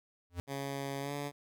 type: tone with exponential growth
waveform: square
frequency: 87.5 Hz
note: F2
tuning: 4 cents sharp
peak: -32 dBFS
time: 0.3-0.4 s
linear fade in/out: 0 ms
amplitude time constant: 21 ms
type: tone with pitch glide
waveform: 10% pulse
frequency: 138.59 to 143.56 Hz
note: C#3 to D3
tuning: 0 to -39 cents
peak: -28 dBFS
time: 0.47-1.32 s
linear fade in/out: 50 ms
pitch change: +61 cents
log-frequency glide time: 1-1.13 s
effects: none